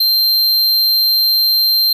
square tone, 4153 Hz, C8, 14 cents flat, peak -11 dBFS, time 0-1.93 s, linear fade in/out 5 ms, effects none

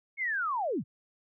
sine linear sweep, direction down, 2217 to 87 Hz, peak -28 dBFS, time 0.17-0.84 s, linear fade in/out 50 ms, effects none

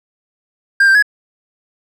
triangle tone with pitch steps, 1599 / 1570 / 1680 Hz, G6 / G6 / G#6, +34 / +2 / +19 cents, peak -5 dBFS, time 0.8-1.025 s, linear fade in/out 5 ms, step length 75 ms, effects none

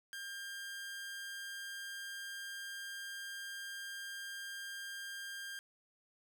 sawtooth tone with amplitude modulation, 1600 Hz, G6, 35 cents sharp, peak -38 dBFS, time 0.13-5.59 s, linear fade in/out 0 ms, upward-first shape sine, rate 180 Hz, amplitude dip 30%, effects none

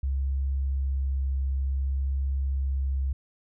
sine tone with vibrato, 67.5 Hz, C#2, 45 cents flat, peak -24 dBFS, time 0.03-3.13 s, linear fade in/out 5 ms, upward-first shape triangle, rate 0.56 Hz, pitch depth 10 cents each way, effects none

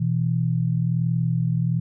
sine tone pair together, 123.16 / 164.4 Hz, B2 / E3, -4 / -4 cents, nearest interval perfect fourth, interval 500 cents, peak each -22 dBFS, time 0-1.8 s, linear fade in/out 10 ms, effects none

